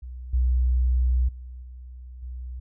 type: tone with level steps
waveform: sine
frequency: 62.3 Hz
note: B1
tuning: 16 cents sharp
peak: -34 / -18 / -36 / -38 / -32 dBFS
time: 0.02-2.6 s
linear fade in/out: 10 ms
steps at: 0.33 / 1.28 / 1.62 / 2.22 s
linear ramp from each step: 10 ms
effects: none